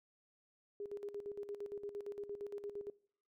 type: tone with tremolo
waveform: sine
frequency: 407.9 Hz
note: G#4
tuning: 31 cents flat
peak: -40 dBFS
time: 0.8-2.9 s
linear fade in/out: 2 ms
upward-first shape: square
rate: 8.7 Hz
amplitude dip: 75%
effects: noise-tail reverb RT60 0.6 s tail -23 dB re dry + MP3 96 kbps